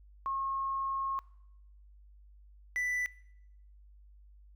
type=tone pair in turn; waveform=sine / triangle; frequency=1083 / 1982.8 Hz; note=C#6 / B6; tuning=-41 / +6 cents; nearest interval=minor seventh; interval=1047 cents; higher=second; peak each=-31 / -28 dBFS; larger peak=second; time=0.26-1.19 / 2.76-3.06 s; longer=first; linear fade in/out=0 ms; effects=noise-tail reverb RT60 0.8 s tail -21 dB re dry + added 50 Hz sine -54 dBFS peak until 4.55 s